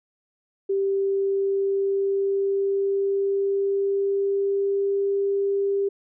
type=tone with pitch glide; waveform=sine; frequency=392 to 397.2 Hz; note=G4 to G4; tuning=0 to +23 cents; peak=-20 dBFS; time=0.69-5.89 s; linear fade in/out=10 ms; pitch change=+23 cents; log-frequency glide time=0.9-5.11 s; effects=none